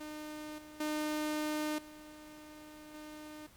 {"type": "tone with level steps", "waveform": "sawtooth", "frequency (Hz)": 304.1, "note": "D#4", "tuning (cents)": -40, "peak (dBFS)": [-38, -46, -29, -46, -42], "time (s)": [0, 3.47], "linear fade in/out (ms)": 10, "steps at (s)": [0.58, 0.8, 1.78, 2.94], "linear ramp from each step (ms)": 5, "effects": ["pink hiss -61 dBFS RMS until 3.56 s", "MP3 96 kbps"]}